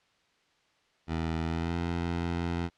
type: tone with pitch glide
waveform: 15% pulse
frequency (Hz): 81.4 to 85.55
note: E2 to F2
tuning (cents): -21 to -35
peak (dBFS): -23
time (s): 1.07-2.7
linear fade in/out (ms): 50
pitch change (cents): +86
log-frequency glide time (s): 1.46-1.78
effects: white hiss -68 dBFS RMS until 2.77 s + low-pass 4000 Hz 12 dB/octave